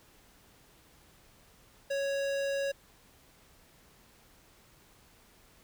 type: tone with notch filter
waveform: square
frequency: 554.4 Hz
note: C#5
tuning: in tune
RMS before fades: -32 dBFS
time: 1.9-2.72 s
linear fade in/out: 10 ms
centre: 12000 Hz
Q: 0.69
effects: pink hiss -61 dBFS RMS until 5.63 s